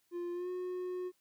triangle tone with pitch glide, 349.2 to 363.4 Hz, F4 to F#4, 0 to -31 cents, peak -34 dBFS, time 0.11-1.12 s, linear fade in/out 50 ms, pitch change +69 cents, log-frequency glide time 0.33-0.49 s, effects white hiss -75 dBFS RMS until 1.2 s

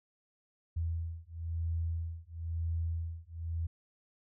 sine beating tone pair, 82.41 / 83.41 Hz, E2 / E2, 0 / +21 cents, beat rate 1 Hz, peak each -36 / -36 dBFS, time 0.76-3.67 s, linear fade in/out 10 ms, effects none

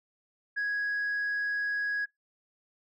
sine tone, 1661.2 Hz, G#6, in tune, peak -26 dBFS, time 0.56-2.06 s, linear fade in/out 20 ms, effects noise-tail reverb RT60 0.2 s tail -26 dB re dry + tanh soft clip ceiling -26 dBFS

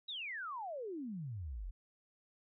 sine exponential sweep, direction down, 3947 to 38.89 Hz, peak -40 dBFS, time 0.08-1.71 s, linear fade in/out 10 ms, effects none

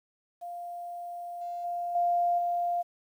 sine tone with level steps, 698.5 Hz, F5, in tune, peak -36 / -33 / -30 / -23 / -26 dBFS, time 0.41-2.83 s, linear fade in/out 20 ms, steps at 1.41 / 1.64 / 1.95 / 2.38 s, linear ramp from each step 5 ms, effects 10-bit

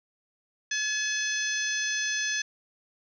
harmonic tone with a mistuned harmonic, 854 Hz, G#5, 48 cents sharp, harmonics 2 / 3 / 4 / 5 / 6 / 7, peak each -30 / -35 / -36 / -40 / -37 / -32 dBFS, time 0.71-2.42 s, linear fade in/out 5 ms, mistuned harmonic 7, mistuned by +45 cents, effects none

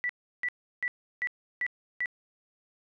sine tone bursts, 1963 Hz, B6, 11 cents flat, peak -27 dBFS, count 6, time 0.04-2.058 s, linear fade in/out 0 ms, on 53 ms, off 340 ms, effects none

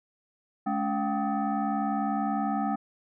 sine tone with frequency modulation, 282.4 Hz, C#4, 32 cents sharp, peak -25 dBFS, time 0.66-2.76 s, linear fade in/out 10 ms, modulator 494 Hz, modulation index 1.6, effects none

